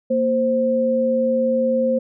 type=tone pair together; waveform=sine; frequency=232.9 / 523.6 Hz; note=A#3 / C5; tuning=-1 / +1 cents; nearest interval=octave + major second; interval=1402 cents; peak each=-21 / -17 dBFS; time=0.1-1.99 s; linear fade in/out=10 ms; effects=none